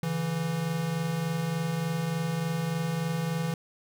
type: tone pair together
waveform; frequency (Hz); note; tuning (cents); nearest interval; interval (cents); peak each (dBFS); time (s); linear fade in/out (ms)
square; 141.81 / 165.2; C#3 / E3; +40 / +4; minor third; 264; -35 / -29; 0.03-3.54; 2
effects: none